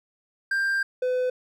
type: tone pair in turn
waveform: triangle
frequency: 1587 / 504.5 Hz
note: G6 / B4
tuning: +21 / +37 cents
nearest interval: octave + minor sixth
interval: 1984 cents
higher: first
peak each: -20 dBFS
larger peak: neither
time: 0.51-0.83 / 1.02-1.3 s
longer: first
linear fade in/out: 5 ms
effects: none